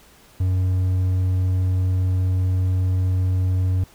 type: tone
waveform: triangle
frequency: 92.5 Hz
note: F#2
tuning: in tune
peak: -15 dBFS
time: 0.4-3.84 s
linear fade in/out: 5 ms
effects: pink hiss -51 dBFS RMS until 3.94 s